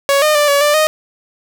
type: tone with pitch steps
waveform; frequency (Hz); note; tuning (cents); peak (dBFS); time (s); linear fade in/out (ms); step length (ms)
sawtooth; 558 / 610 / 589 / 567 / 590 / 620; C#5 / D#5 / D5 / C#5 / D5 / D#5; +11 / -34 / +5 / +39 / +8 / -6; -6; 0.09-0.87; 0; 130
effects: none

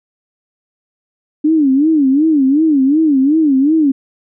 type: tone with vibrato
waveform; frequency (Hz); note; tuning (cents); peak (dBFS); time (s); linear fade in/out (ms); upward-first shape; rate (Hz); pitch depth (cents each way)
sine; 291; D4; -16; -8; 1.44-3.92; 10; sine; 2.7; 180
effects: none

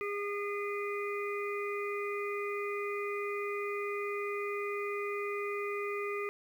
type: harmonic tone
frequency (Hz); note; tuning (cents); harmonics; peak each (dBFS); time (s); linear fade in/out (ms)
407.7; G#4; -32; 1 / 3 / 5 / 6; -35 / -40 / -42 / -43; 0.01-6.29; 0
effects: 10-bit

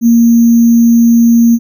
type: tone with sample-and-hold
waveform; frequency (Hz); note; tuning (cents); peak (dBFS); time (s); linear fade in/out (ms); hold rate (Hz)
sine; 233.1; A#3; 0; -3; 0.01-1.59; 50; 6300
effects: none

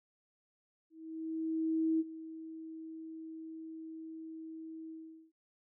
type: tone with ADSR envelope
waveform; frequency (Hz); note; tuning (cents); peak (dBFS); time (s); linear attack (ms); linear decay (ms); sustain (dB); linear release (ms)
sine; 321.3; E4; -44; -27; 0.9-5.32; 1100; 31; -16; 420
effects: none

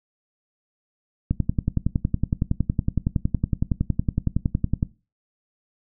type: click train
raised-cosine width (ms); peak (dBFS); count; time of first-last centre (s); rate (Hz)
5; -8; 39; 1.31-4.829; 10.8
effects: noise-tail reverb RT60 0.3 s tail -19 dB re dry

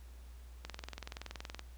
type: click train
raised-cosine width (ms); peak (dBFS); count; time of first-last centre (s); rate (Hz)
0.2; -25; 21; 0.65-1.593; 21.2
effects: added 60 Hz sine -49 dBFS peak until 1.77 s + pink hiss -64 dBFS RMS until 1.77 s

